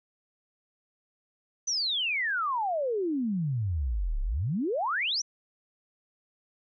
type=exponential two-way sweep; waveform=sine; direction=down then up; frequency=6170 to 32 to 6170 Hz; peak=-26 dBFS; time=1.67-5.22 s; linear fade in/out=10 ms; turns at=4.21 s; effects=none